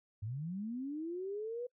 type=linear sweep; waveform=sine; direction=up; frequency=97.5 to 497.4 Hz; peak=-37 dBFS; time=0.22-1.67 s; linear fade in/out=10 ms; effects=noise-tail reverb RT60 0.1 s tail -26 dB re dry